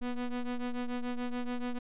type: ring-modulated tone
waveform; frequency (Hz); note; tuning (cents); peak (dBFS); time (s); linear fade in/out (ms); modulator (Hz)
square; 123.47; B2; 0; -30; 0.01-1.79; 10; 120
effects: resampled to 8000 Hz